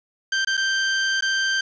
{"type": "tone with dropouts", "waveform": "sawtooth", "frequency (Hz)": 1568, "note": "G6", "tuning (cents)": 0, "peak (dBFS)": -16, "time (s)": [0.32, 1.61], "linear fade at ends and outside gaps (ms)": 5, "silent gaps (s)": [[0.449, 0.471], [0.57, 0.575], [1.209, 1.222]], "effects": ["resampled to 16000 Hz", "7-bit"]}